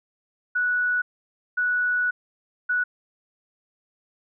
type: tone bursts at uneven times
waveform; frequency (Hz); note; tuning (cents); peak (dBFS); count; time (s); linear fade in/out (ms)
sine; 1473; F#6; -8; -20; 3; 0.55-1.02 / 1.57-2.11 / 2.69-2.84; 10
effects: none